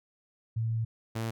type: tone pair in turn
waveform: sine / sawtooth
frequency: 113.1 / 113.1 Hz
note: A2 / A2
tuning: +48 / +48 cents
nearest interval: unison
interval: 0 cents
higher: neither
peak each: -27 dBFS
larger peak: neither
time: 0.56-0.85 / 1.15-1.31 s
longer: first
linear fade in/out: 10 ms
effects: none